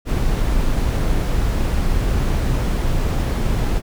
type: noise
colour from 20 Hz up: brown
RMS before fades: -18 dBFS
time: 0.05-3.82 s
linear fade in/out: 50 ms
effects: none